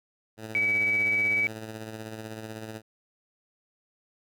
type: tone with tremolo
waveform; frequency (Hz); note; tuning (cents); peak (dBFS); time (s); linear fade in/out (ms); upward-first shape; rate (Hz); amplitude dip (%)
10% pulse; 110; A2; 0; -27; 0.37-2.82; 50; sine; 16; 45
type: tone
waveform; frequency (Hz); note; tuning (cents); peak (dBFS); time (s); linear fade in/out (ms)
sine; 2283; D7; -50; -22; 0.55-1.47; 0
effects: none